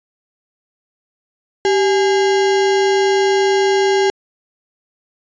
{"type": "tone with sample-and-hold", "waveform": "sine", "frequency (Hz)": 389.6, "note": "G4", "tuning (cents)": -11, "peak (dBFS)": -11, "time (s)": [1.65, 4.1], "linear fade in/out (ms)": 0, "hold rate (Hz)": 1225, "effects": ["resampled to 16000 Hz"]}